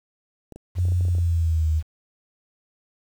clicks, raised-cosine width 2 ms, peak -27 dBFS, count 11, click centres 0.523 / 0.56 / 0.785 / 0.853 / 0.885 / 0.921 / 1.009 / 1.052 / 1.084 / 1.151 / 1.184 s
sine tone with pitch glide, 89.2 to 78.56 Hz, F2 to D#2, +37 to +17 cents, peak -18 dBFS, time 0.75-1.83 s, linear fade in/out 50 ms, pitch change -220 cents, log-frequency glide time 1.03-1.69 s
effects 8-bit

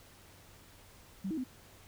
sine tone with pitch steps, 192.7 / 318.1 / 256.4 Hz, G3 / D#4 / C4, -29 / +38 / -35 cents, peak -33 dBFS, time 1.24-1.441 s, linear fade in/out 10 ms, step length 67 ms, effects added 93 Hz sine -63 dBFS peak until 1.87 s + pink hiss -58 dBFS RMS until 1.87 s

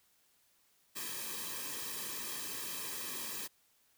white noise with comb filter, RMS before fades -41 dBFS, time 0.95-3.48 s, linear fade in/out 20 ms, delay 1.4 ms, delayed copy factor -0.8, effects white hiss -71 dBFS RMS until 3.97 s

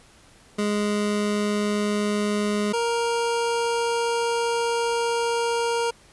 25% pulse tone pair in turn, 207.7 / 467.6 Hz, G#3 / A#4, 0 / +5 cents, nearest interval octave + major second, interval 1405 cents, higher second, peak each -18 dBFS, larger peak neither, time 0.58-2.73 / 2.73-5.91 s, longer second, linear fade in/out 10 ms, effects pink hiss -53 dBFS RMS until 6.12 s + resampled to 24000 Hz

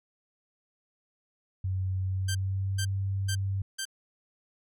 sine tone with pitch glide, 94 to 97.37 Hz, F#2 to G2, +28 to -11 cents, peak -27 dBFS, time 1.64-3.62 s, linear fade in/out 5 ms, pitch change +61 cents, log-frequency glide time 2.01-2.81 s
10% pulse tone bursts, 1568 Hz, G6, in tune, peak -23 dBFS, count 4, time 2.28-3.854 s, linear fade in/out 10 ms, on 71 ms, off 430 ms
effects none

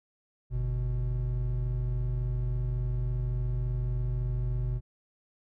triangle tone pair together, 49 / 123.47 Hz, G1 / B2, 0 / 0 cents, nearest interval octave + major third, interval 1600 cents, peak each -28 dBFS, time 0.5-4.81 s, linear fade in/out 50 ms, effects none

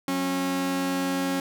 sawtooth tone pair together, 181.78 / 272.6 Hz, F#3 / C#4, -30 / -29 cents, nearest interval perfect fifth, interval 701 cents, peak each -28 / -21 dBFS, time 0.08-1.4 s, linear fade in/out 2 ms, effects none

